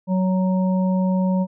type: harmonic tone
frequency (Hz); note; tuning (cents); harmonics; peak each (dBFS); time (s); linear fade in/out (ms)
186.2; F#3; +11; 1 / 3 / 5; -17 / -27 / -31; 0.07-1.47; 50
effects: none